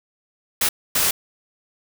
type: noise bursts at uneven times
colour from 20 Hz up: white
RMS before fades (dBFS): -19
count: 2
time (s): 0.61-0.69 / 0.95-1.11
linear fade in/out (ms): 5
effects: none